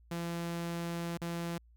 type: tone with dropouts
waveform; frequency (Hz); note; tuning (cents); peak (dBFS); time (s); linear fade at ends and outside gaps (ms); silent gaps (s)
sawtooth; 170; F3; -46; -31; 0.11-1.58; 5; 1.174-1.215
effects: added 58 Hz sine -58 dBFS peak until 1.76 s